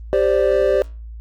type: chord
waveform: triangle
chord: G suspended fourth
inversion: none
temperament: equal with one note detuned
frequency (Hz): 393.6 / 523.3 / 587.3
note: G4 / C5 / D5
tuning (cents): +7 / 0 / 0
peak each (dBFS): -16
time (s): 0.13-0.82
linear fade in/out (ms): 0
effects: added 56 Hz sine -31 dBFS peak until 1.2 s + Opus 32 kbps